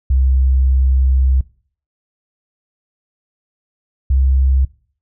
sine tone pair in turn, 65.41 / 66.25 Hz, C2 / C2, 0 / +22 cents, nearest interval unison, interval 22 cents, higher second, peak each -10 dBFS, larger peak neither, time 0.1-1.41 / 4.1-4.65 s, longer first, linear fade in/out 5 ms, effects noise-tail reverb RT60 0.5 s tail -21 dB re dry

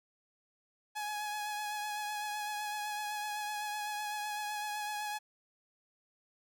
sawtooth tone with vibrato, 839 Hz, G#5, 17 cents sharp, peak -32 dBFS, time 0.95-5.19 s, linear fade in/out 20 ms, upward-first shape triangle, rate 7.9 Hz, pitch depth 27 cents each way, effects none

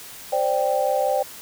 sine chord, C suspended second, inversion none, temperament just, 523.3 / 588.7 / 784.9 Hz, C5 / D5 / G5, 0 / +4 / +2 cents, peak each -23 dBFS, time 0.32-1.23 s, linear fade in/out 10 ms, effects white hiss -40 dBFS RMS until 1.41 s

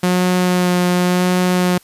sawtooth tone with vibrato, 180.1 Hz, F#3, 46 cents flat, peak -9 dBFS, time 0.03-1.78 s, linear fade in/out 5 ms, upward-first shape sine, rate 0.91 Hz, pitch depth 14 cents each way, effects white hiss -49 dBFS RMS until 1.83 s + resampled to 32000 Hz

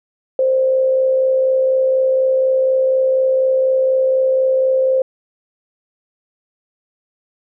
sine tone with amplitude modulation, 523.3 Hz, C5, in tune, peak -10 dBFS, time 0.39-5.02 s, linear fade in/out 2 ms, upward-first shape sine, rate 64.1 Hz, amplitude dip 35%, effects none

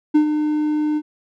triangle tone with ADSR envelope, 302.5 Hz, D#4, 49 cents flat, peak -7 dBFS, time 0.14-1.02 s, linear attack 15 ms, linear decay 95 ms, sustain -8 dB, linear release 51 ms, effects none

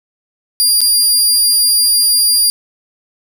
20% pulse tone with dropouts, 4802 Hz, D8, 38 cents sharp, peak -3 dBFS, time 0.6-2.5 s, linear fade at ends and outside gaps 0 ms, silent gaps 0.806-0.815 s, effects 7-bit

